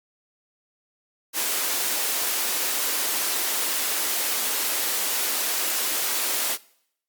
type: high-pass noise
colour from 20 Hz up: white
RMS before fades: -25 dBFS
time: 1.33-6.58 s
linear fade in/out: 50 ms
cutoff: 270 Hz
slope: 24 dB/octave
effects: noise-tail reverb RT60 0.7 s tail -22 dB re dry + Opus 48 kbps